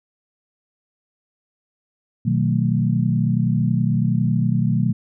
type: chord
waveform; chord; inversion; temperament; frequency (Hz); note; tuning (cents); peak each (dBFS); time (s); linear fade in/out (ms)
sine; B dominant seventh; none; equal with one note detuned; 123.47 / 155.56 / 185 / 223.3; B2 / D#3 / F#3 / A3; 0 / 0 / 0 / +26; -20 / -22 / -22 / -23; 2.25-4.93; 10
effects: none